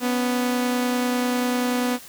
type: tone pair together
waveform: sawtooth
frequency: 247 / 277.2 Hz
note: B3 / C#4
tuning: 0 / 0 cents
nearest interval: major second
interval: 200 cents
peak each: -17 / -28 dBFS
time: 0-1.99 s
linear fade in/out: 50 ms
effects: white hiss -43 dBFS RMS until 2.08 s